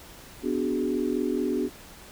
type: chord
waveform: sine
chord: G# half-diminished seventh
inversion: first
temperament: equal with one note detuned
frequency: 249.7 / 293.7 / 370 / 415.3 Hz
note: B3 / D4 / F#4 / G#4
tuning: +19 / 0 / 0 / 0 cents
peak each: -29 / -29 / -29 / -32 dBFS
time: 0.42-1.7 s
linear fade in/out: 50 ms
effects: pink hiss -47 dBFS RMS until 2.11 s